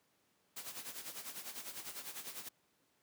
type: noise with tremolo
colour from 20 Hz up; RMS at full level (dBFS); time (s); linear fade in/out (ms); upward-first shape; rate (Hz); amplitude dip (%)
white; -44; 0.56-2.49; 10; sine; 10; 70
effects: pink hiss -75 dBFS RMS until 3.02 s + high-pass 150 Hz 12 dB/octave